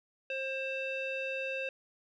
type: tone with low-pass filter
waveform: square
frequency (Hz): 532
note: C5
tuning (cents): +29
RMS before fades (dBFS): -36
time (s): 0.3-1.69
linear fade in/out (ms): 2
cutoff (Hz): 2900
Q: 9.3
effects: none